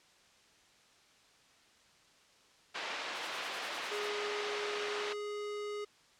white band-pass noise, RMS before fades -40 dBFS, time 2.74-5.14 s, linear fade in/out 20 ms, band 440 to 3100 Hz, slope 12 dB/octave
violet noise with tremolo, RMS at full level -39 dBFS, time 3.13-4.11 s, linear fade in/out 50 ms, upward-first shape sine, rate 10 Hz, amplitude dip 70%
square tone, 415.3 Hz, G#4, in tune, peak -38 dBFS, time 3.91-5.85 s, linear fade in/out 10 ms
effects white hiss -64 dBFS RMS until 6.19 s + low-pass 6000 Hz 12 dB/octave

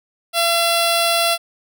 10% pulse tone with notch filter, 679 Hz, F5, 49 cents flat, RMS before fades -17 dBFS, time 0.33-1.38 s, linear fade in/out 50 ms, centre 1800 Hz, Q 1.3, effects none

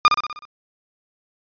40% pulse tone with echo, 1213 Hz, D#6, 44 cents flat, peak -8 dBFS, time 0.05-0.08 s, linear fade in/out 0 ms, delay 62 ms, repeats 6, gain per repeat -5 dB, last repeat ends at 0.452 s, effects resampled to 11025 Hz

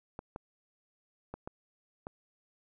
clicks, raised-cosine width 1 ms, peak -26 dBFS, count 5, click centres 0.191 / 0.361 / 1.34 / 1.475 / 2.069 s, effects none

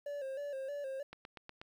triangle tone with vibrato, 554.4 Hz, C#5, in tune, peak -36 dBFS, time 0.06-1.03 s, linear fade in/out 5 ms, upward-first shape square, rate 3.2 Hz, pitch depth 66 cents each way
click train, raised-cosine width 0.3 ms, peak -31 dBFS, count 5, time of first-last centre 1.13-1.615 s, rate 8.25 Hz
effects 11-bit

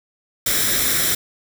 white noise with comb filter, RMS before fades -19 dBFS, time 0.46-1.15 s, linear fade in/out 5 ms, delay 0.54 ms, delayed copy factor +0.6, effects none

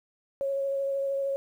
sine tone with vibrato, 550 Hz, C#5, 14 cents flat, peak -26 dBFS, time 0.41-1.36 s, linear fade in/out 0 ms, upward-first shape sine, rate 13 Hz, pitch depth 13 cents each way, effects 10-bit

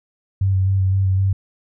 sine tone with vibrato, 95.7 Hz, G2, 41 cents flat, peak -14 dBFS, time 0.41-1.33 s, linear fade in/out 5 ms, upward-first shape square, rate 3.9 Hz, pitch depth 19 cents each way, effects none

